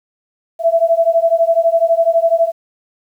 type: beating tone pair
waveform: sine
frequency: 659.3 / 671.3 Hz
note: E5 / E5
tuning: 0 / +31 cents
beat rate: 12 Hz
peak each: -13 dBFS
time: 0.59-2.52 s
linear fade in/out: 50 ms
effects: 8-bit